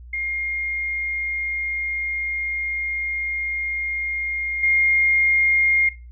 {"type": "tone with level steps", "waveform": "sine", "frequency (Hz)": 2128, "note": "C7", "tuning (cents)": 29, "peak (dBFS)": [-23, -15], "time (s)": [0.13, 5.89], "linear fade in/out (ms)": 5, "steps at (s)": 4.63, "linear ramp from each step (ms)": 5, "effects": ["noise-tail reverb RT60 0.3 s tail -17 dB re dry", "added 60 Hz sine -38 dBFS peak until 6.11 s"]}